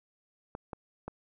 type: clicks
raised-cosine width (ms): 1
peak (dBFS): -24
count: 3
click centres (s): 0.551 / 0.732 / 1.08
effects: none

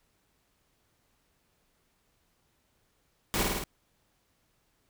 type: noise with echo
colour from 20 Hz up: pink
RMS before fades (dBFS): -29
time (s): 3.34-3.43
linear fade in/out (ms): 0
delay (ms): 52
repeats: 4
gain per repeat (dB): -2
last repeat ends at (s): 3.638
effects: pink hiss -72 dBFS RMS until 4.89 s

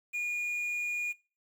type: tone with quantisation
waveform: triangle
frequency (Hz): 2436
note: D#7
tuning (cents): -37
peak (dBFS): -29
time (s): 0.13-1.13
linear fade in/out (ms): 20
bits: 9
effects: noise-tail reverb RT60 0.3 s tail -19 dB re dry

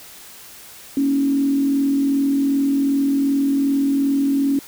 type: tone with frequency modulation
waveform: sine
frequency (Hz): 277.2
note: C#4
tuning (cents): 0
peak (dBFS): -15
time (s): 0.97-4.59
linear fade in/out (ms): 2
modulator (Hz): 42.6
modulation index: 0.43
effects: white hiss -41 dBFS RMS until 4.67 s

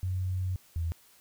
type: tone pair in turn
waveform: sine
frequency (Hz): 92.5 / 82.97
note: F#2 / E2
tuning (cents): 0 / +12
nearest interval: major second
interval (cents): 188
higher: first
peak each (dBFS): -28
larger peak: neither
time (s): 0.03-0.56 / 0.76-0.92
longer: first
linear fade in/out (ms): 0
effects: white hiss -60 dBFS RMS until 1.2 s

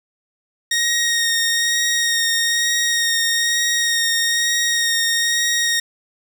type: tone with vibrato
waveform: 15% pulse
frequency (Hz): 1864.7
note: A#6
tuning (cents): 0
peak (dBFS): -10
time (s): 0.71-5.8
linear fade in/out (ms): 5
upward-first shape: sine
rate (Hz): 1.1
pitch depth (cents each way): 15
effects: none

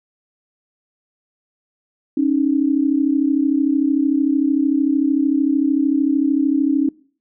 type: tone pair together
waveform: sine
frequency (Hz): 274.3 / 307.6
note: C#4 / D#4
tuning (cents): -18 / -20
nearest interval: major second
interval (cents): 198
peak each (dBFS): -16 / -18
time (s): 2.17-6.89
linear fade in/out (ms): 5
effects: noise-tail reverb RT60 0.5 s tail -24 dB re dry

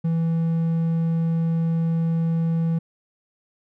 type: tone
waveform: triangle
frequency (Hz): 164.81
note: E3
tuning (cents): 0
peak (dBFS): -17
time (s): 0.04-2.79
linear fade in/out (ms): 10
effects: none

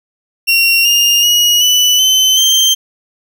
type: tone with pitch steps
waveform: 30% pulse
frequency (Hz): 2745 / 2821 / 2898 / 2978 / 3060 / 3144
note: F7 / F7 / F#7 / F#7 / G7 / G7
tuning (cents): -31 / +17 / -37 / +11 / -42 / +4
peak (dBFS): -5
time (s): 0.47-2.75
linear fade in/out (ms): 20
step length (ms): 380
effects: none

